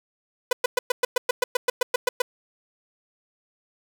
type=tone bursts; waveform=sawtooth; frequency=497.3 Hz; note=B4; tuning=12 cents sharp; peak=-14 dBFS; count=14; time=0.51-2.22 s; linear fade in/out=5 ms; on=20 ms; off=110 ms; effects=none